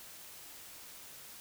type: silence
effects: white hiss -51 dBFS RMS until 1.4 s